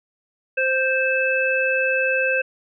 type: harmonic tone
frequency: 523.3 Hz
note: C5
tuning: in tune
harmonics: 1 / 3 / 5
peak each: -22 / -22 / -22 dBFS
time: 0.57-2.42 s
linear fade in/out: 10 ms
effects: none